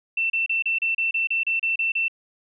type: tone bursts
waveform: sine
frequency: 2684 Hz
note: E7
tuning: 31 cents sharp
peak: -20 dBFS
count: 12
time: 0.17-2.082 s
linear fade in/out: 5 ms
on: 130 ms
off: 32 ms
effects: none